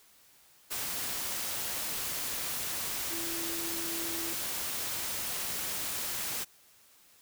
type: tone in noise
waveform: sine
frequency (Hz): 334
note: E4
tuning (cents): +23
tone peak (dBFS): -40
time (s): 3.1-4.34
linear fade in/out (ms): 20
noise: white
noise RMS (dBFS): -35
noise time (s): 0.7-6.45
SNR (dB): -8
effects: white hiss -61 dBFS RMS until 7.21 s